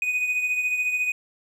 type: beating tone pair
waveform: triangle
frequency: 2489 / 2503 Hz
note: D#7 / D#7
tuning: 0 / +10 cents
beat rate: 14 Hz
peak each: -21 / -30 dBFS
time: 0.02-1.12 s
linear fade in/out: 2 ms
effects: none